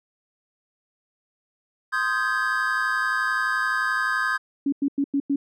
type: chord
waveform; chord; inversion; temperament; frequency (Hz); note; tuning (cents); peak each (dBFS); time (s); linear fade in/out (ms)
triangle; Ab major seventh; first; equal with one note detuned; 1046.5 / 1244.5 / 1568 / 1679.6; C6 / Eb6 / G6 / Ab6; 0 / 0 / 0 / +19; -28 / -26 / -23 / -26; 1.92-4.38; 20
type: tone bursts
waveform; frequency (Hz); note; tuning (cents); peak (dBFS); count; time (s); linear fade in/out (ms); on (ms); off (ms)
sine; 279.9; C#4; +17; -19; 5; 4.66-5.36; 5; 64; 95
effects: none